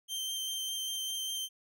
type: tone with vibrato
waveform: sawtooth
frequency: 3136 Hz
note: G7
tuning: in tune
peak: -31 dBFS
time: 0.08-1.49 s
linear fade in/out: 50 ms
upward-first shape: square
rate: 5 Hz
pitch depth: 10 cents each way
effects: none